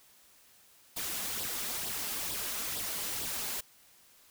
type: noise with flanger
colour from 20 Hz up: white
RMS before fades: -36 dBFS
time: 0.96-3.61 s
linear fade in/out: 10 ms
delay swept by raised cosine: 0.22 to 4.92 ms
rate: 2.2 Hz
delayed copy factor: +0.6
effects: white hiss -61 dBFS RMS until 4.3 s